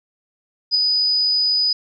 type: tone with ADSR envelope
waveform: sine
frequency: 4974 Hz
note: D#8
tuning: 1 cent flat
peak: -12 dBFS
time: 0.71-1.73 s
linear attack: 35 ms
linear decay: 15 ms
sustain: -3 dB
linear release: 5 ms
effects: none